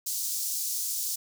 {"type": "high-pass noise", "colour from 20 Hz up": "pink", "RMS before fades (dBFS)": -31, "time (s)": [0.06, 1.16], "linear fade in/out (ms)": 10, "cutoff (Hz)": 5400, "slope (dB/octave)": 24, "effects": []}